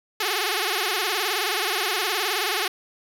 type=tone with vibrato; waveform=5% pulse; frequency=396 Hz; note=G4; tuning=18 cents sharp; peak=-11 dBFS; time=0.2-2.68 s; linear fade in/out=5 ms; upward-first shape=sine; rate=19 Hz; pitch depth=180 cents each way; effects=none